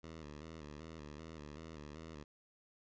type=tone with vibrato; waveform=10% pulse; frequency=77.2 Hz; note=D#2; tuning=13 cents flat; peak=-40 dBFS; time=0.03-2.24 s; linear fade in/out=10 ms; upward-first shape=square; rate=2.6 Hz; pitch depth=77 cents each way; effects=resampled to 16000 Hz